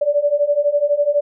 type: beating tone pair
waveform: sine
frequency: 574 / 586 Hz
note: D5 / D5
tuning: -40 / -4 cents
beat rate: 12 Hz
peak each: -18 / -16 dBFS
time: 0.01-1.21 s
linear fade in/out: 10 ms
effects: none